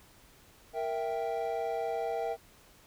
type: chord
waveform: triangle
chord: E diminished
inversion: second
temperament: equal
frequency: 466.2 / 659.3 / 784 Hz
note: Bb4 / E5 / G5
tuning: 0 / 0 / 0 cents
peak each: -33 / -33 / -34 dBFS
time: 0.73-2.37 s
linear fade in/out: 50 ms
effects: pink hiss -59 dBFS RMS until 2.86 s